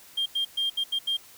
triangle tone bursts at uneven times, 3201 Hz, G7, 36 cents sharp, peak -21 dBFS, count 6, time 0.17-0.26 / 0.35-0.45 / 0.57-0.7 / 0.77-0.84 / 0.92-0.99 / 1.07-1.17 s, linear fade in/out 10 ms, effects tanh soft clip ceiling -20 dBFS + white hiss -51 dBFS RMS until 1.37 s

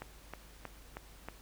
click train, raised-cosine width 0.5 ms, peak -26 dBFS, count 5, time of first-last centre 0.02-1.286 s, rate 3.16 Hz, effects added 50 Hz sine -55 dBFS peak until 1.41 s + pink hiss -58 dBFS RMS until 1.41 s

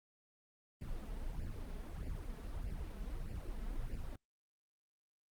brown noise with flanger, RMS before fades -42 dBFS, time 0.81-4.16 s, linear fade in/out 5 ms, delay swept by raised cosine 0.4 to 4.7 ms, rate 1.6 Hz, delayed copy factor +0.75, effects Opus 32 kbps

